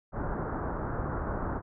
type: low-pass noise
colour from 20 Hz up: pink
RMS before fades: -33 dBFS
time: 0.12-1.62 s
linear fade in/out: 50 ms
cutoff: 1500 Hz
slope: 48 dB/octave
effects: none